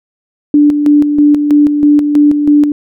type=tone with tremolo; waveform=sine; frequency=293.7 Hz; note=D4; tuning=in tune; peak=-3 dBFS; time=0.54-2.72 s; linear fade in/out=2 ms; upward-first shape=square; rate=3.1 Hz; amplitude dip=50%; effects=none